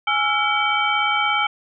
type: tone cluster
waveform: sine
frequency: 832 / 1328 / 1405 / 2283 / 3110 Hz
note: G#5 / E6 / F6 / D7 / G7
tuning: +3 / +12 / +10 / -50 / -14 cents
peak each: -23 / -23 / -27 / -22 / -25 dBFS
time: 0.07-1.47 s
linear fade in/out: 5 ms
effects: none